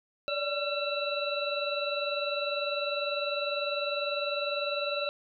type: tone cluster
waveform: sine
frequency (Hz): 572 / 592 / 1359 / 2680 / 3941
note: D5 / D5 / F6 / E7 / B7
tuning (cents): -46 / +14 / -48 / +28 / -4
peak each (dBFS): -33 / -36 / -37 / -36 / -36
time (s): 0.28-5.09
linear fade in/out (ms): 0
effects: none